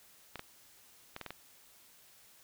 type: clicks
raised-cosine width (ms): 0.3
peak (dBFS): -25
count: 6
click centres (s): 0.357 / 0.394 / 1.164 / 1.213 / 1.263 / 1.306
effects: white hiss -61 dBFS RMS until 2.43 s